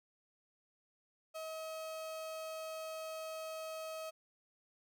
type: tone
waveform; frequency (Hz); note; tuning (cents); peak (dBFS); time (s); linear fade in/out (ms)
35% pulse; 637; D#5; +41; -40; 1.34-4.11; 20
effects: none